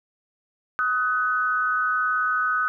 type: tone pair together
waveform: sine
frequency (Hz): 1260.5 / 1499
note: D#6 / F#6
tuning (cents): +22 / +22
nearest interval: minor third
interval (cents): 300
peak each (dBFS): -23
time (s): 0.79-2.68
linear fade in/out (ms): 0
effects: none